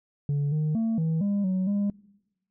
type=tone with pitch steps; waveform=sine; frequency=143.6 / 153.5 / 225.3 / 161.2 / 201.9 / 186.7 / 202.6 Hz; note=D3 / D#3 / A3 / E3 / G#3 / F#3 / G#3; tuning=-39 / -23 / +41 / -38 / -49 / +16 / -43 cents; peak=-20 dBFS; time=0.29-1.9 s; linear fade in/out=2 ms; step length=230 ms; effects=noise-tail reverb RT60 1.0 s tail -26 dB re dry + tanh soft clip ceiling -22 dBFS